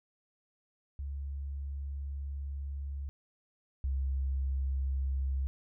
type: tone pair in turn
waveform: sine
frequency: 69.8 / 67.13 Hz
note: C#2 / C2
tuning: +13 / +45 cents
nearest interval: minor second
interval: 68 cents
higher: first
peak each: -35 / -29 dBFS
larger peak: second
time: 0.99-3.09 / 3.84-5.47 s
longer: first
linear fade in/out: 0 ms
effects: none